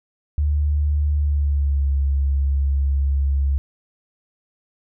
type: tone with pitch glide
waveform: sine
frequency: 73.7 to 69.16 Hz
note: D2 to C#2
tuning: +7 to -3 cents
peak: -16 dBFS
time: 0.38-3.58 s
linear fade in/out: 0 ms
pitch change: -110 cents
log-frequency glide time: 1.14-1.9 s
effects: none